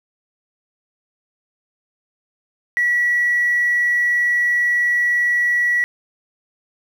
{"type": "tone", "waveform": "triangle", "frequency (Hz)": 1937, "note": "B6", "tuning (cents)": -34, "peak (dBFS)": -11, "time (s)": [2.77, 5.84], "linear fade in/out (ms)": 0, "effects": ["tanh soft clip ceiling -12 dBFS", "8-bit"]}